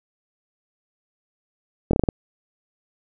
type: slowing click train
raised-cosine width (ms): 2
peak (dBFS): -5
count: 6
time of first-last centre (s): 1.91-2.088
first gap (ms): 23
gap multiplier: 1.22
effects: none